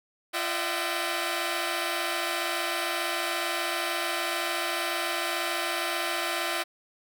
10% pulse tone cluster, 343.9 / 606 / 661 / 763 Hz, F4 / D#5 / E5 / G5, -27 / -46 / +5 / -47 cents, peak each -25 dBFS, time 0.33-6.64 s, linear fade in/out 20 ms, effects none

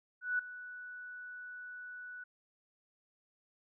sine tone with ADSR envelope, 1480 Hz, F#6, in tune, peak -28 dBFS, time 0.21-2.24 s, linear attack 180 ms, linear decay 5 ms, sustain -16 dB, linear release 7 ms, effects none

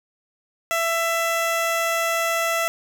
15% pulse tone, 666 Hz, E5, 18 cents sharp, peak -14 dBFS, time 0.71-2.68 s, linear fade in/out 0 ms, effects none

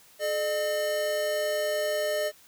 square tone pair together, 428.7 / 606.3 Hz, A4 / D#5, -45 / -45 cents, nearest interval tritone, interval 600 cents, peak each -35 / -27 dBFS, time 0.19-2.32 s, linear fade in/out 50 ms, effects white hiss -56 dBFS RMS until 2.47 s

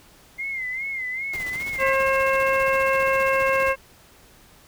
sine tone with vibrato, 2093 Hz, C7, in tune, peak -26 dBFS, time 0.38-1.94 s, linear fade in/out 20 ms, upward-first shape sine, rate 2.5 Hz, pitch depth 83 cents each way
pink noise with tremolo, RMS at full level -37 dBFS, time 1.33-3.73 s, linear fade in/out 5 ms, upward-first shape square, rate 15 Hz, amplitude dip 50%
harmonic tone, 536 Hz, C5, 42 cents sharp, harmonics 1 / 2 / 3 / 4 / 5, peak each -21 / -24 / -26 / -27 / -28 dBFS, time 1.78-3.76 s, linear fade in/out 50 ms
effects pink hiss -52 dBFS RMS until 4.67 s

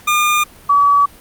25% pulse / sine tone pair in turn, 1209 / 1141.5 Hz, D6 / D6, +50 / -50 cents, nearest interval minor second, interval 100 cents, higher first, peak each -8 dBFS, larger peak neither, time 0.07-0.44 / 0.69-1.06 s, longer neither, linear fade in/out 10 ms, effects pink hiss -42 dBFS RMS until 1.2 s + Opus 48 kbps

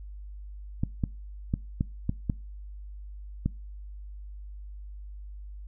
clicks, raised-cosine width 5 ms, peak -13 dBFS, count 7, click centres 0.835 / 1.038 / 1.539 / 1.809 / 2.094 / 2.298 / 3.46 s, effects noise-tail reverb RT60 0.3 s tail -23 dB re dry + added 50 Hz sine -39 dBFS peak until 5.67 s

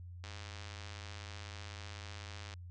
click train, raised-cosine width 0.2 ms, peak -30 dBFS, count 240, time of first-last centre 0.24-2.538 s, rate 104 Hz, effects added 88 Hz sine -46 dBFS peak until 2.7 s + resampled to 24000 Hz

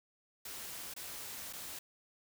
white noise with dropouts, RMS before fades -45 dBFS, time 0.45-1.79 s, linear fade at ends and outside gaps 5 ms, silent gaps 0.939-0.963 / 1.528-1.533 s, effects none

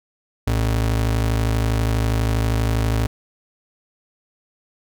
square ring-modulated tone, 85.8 Hz, F2, 30 cents flat, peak -15 dBFS, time 0.47-3.07 s, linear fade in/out 5 ms, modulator 26.2 Hz, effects none

